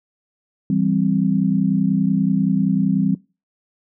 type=chord; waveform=sine; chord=C major; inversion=first; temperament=equal with one note detuned; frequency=165.58 / 196 / 261.6 Hz; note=E3 / G3 / C4; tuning=+8 / 0 / 0 cents; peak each=-21 / -18 / -21 dBFS; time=0.7-3.15 s; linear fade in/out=2 ms; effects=noise-tail reverb RT60 0.3 s tail -22 dB re dry